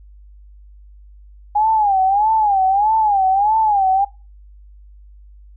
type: tone with vibrato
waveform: sine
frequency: 818 Hz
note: G#5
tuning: 26 cents flat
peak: -12 dBFS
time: 1.55-4.05 s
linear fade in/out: 10 ms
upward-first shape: sine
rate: 1.6 Hz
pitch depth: 140 cents each way
effects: noise-tail reverb RT60 0.3 s tail -22 dB re dry + added 50 Hz sine -40 dBFS peak until 5.56 s